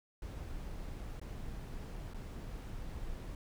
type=noise with dropouts; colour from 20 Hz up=brown; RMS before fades=-43 dBFS; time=0.22-3.35 s; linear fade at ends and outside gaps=2 ms; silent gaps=1.198-1.214 / 2.136-2.144 s; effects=none